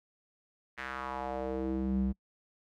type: tone with band-pass filter sweep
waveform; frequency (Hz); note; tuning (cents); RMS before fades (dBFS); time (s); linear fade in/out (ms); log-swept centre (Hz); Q
square; 65.41; C2; 0; -34; 0.77-2.13; 20; 1900 to 150; 2.6
effects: noise-tail reverb RT60 0.1 s tail -26 dB re dry